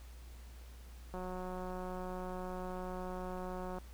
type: click train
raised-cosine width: 1 ms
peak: -30 dBFS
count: 485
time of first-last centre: 1.14-3.785 s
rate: 183 Hz
effects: added 60 Hz sine -49 dBFS peak until 3.93 s + pink hiss -61 dBFS RMS until 3.93 s